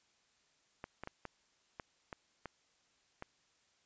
clicks, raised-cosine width 0.5 ms, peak -28 dBFS, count 8, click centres 0.841 / 1.036 / 1.074 / 1.253 / 1.798 / 2.128 / 2.457 / 3.224 s, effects white hiss -73 dBFS RMS until 3.85 s + resampled to 16000 Hz

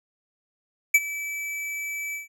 square tone with ADSR envelope, 2306 Hz, D7, 32 cents flat, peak -12 dBFS, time 0.94-2.28 s, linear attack 7 ms, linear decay 42 ms, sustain -18 dB, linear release 140 ms, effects none

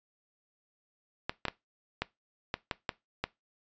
clicks, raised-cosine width 0.3 ms, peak -14 dBFS, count 8, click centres 1.295 / 1.453 / 1.483 / 2.02 / 2.541 / 2.712 / 2.892 / 3.24 s, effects noise-tail reverb RT60 0.2 s tail -20 dB re dry + resampled to 16000 Hz

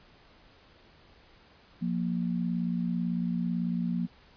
sine tone pair together, 176.25 / 234.3 Hz, F3 / A#3, +16 / +9 cents, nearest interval perfect fourth, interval 493 cents, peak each -29 / -31 dBFS, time 1.81-4.07 s, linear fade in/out 20 ms, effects pink hiss -58 dBFS RMS until 4.36 s + resampled to 11025 Hz

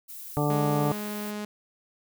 violet noise, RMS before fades -41 dBFS, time 0.08-1.32 s, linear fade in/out 20 ms
harmonic tone, 146.83 Hz, D3, in tune, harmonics 1 / 2 / 3 / 4 / 5 / 6 / 8, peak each -26 / -29 / -31 / -32 / -33 / -34 / -35 dBFS, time 0.37-0.92 s, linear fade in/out 0 ms
sawtooth tone, 209 Hz, G#3, 11 cents sharp, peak -28 dBFS, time 0.5-1.45 s, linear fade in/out 2 ms
effects none

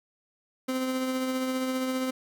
30% pulse tone with tremolo, 259 Hz, C4, 17 cents flat, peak -23 dBFS, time 0.68-2.11 s, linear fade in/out 10 ms, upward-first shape triangle, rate 15 Hz, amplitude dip 35%, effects none

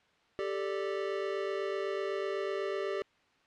square chord, G suspended second, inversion none, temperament equal, 392 / 440 / 587.3 Hz, G4 / A4 / D5, 0 / 0 / 0 cents, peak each -35 / -39 / -39 dBFS, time 0.39-3.02 s, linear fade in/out 0 ms, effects white hiss -67 dBFS RMS until 3.46 s + low-pass 3000 Hz 12 dB/octave

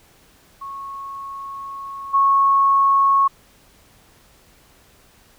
sine tone with level steps, 1100 Hz, C#6, 14 cents flat, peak -29 / -12 dBFS, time 0.61-3.28 s, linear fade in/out 10 ms, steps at 2.13 s, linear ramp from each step 20 ms, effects pink hiss -53 dBFS RMS until 5.38 s

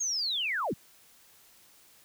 sine linear sweep, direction down, 6645 to 91.6 Hz, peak -28 dBFS, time 0-0.74 s, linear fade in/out 10 ms, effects white hiss -59 dBFS RMS until 2.04 s

